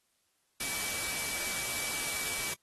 sine tone in noise, 2300 Hz, D7, 37 cents flat, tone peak -41 dBFS, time 0.6-2.54 s, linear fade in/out 5 ms, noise white, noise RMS -35 dBFS, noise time 0.6-2.54 s, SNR -9 dB, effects white hiss -75 dBFS RMS until 2.62 s + AAC 32 kbps

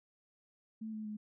sine tone with pitch steps, 220 / 216 / 212 Hz, A3 / A3 / G#3, 0 / -32 / +36 cents, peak -39 dBFS, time 0.81-1.17 s, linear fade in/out 10 ms, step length 120 ms, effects none

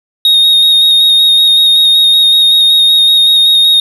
triangle tone with vibrato, 3729 Hz, A#7, in tune, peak -3 dBFS, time 0.25-3.8 s, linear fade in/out 2 ms, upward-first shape square, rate 5.3 Hz, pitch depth 15 cents each way, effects none

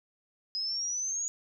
sine exponential sweep, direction up, 5030 to 6790 Hz, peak -30 dBFS, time 0.55-1.28 s, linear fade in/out 0 ms, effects none

